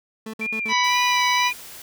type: tone bursts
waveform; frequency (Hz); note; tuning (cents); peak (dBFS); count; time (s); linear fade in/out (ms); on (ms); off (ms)
30% pulse; 220; A3; 0; -28; 4; 0.26-0.729; 5; 76; 55
type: tone with vibrato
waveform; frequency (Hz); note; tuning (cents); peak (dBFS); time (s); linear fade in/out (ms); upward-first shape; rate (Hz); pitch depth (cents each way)
sine; 2349; D7; 0; -24; 0.41-1.53; 5; sine; 2; 60
type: harmonic tone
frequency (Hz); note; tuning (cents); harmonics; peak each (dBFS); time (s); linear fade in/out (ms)
987; B5; -1; 1 / 2 / 3 / 4 / 5 / 6; -20 / -25 / -28 / -27 / -32 / -31; 0.68-1.52; 50
type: noise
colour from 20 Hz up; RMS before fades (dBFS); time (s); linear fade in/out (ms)
white; -40; 0.84-1.82; 2
effects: none